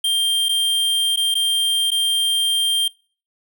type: tone with dropouts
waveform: square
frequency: 3180 Hz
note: G7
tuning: 24 cents sharp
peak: -17 dBFS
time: 0.04-2.88 s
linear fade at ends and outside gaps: 5 ms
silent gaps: 0.486-0.491 / 1.161-1.172 / 1.343-1.352 / 1.906-1.916 s
effects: noise-tail reverb RT60 0.4 s tail -22 dB re dry